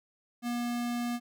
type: tone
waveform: square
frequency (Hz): 239.9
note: A#3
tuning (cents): +50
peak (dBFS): -31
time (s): 0.42-1.2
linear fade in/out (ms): 50
effects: none